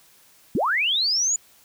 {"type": "linear sweep", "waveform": "sine", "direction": "up", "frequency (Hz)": [146.83, 7040], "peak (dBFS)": -19, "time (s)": [0.55, 1.36], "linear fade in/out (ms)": 2, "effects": ["white hiss -55 dBFS RMS until 1.64 s"]}